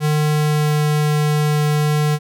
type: tone with pitch glide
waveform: square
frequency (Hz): 151.2 to 150.07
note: D#3 to D3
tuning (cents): -49 to +38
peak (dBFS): -15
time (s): 0-2.19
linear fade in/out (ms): 50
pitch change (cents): -13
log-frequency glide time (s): 0.3-0.83
effects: none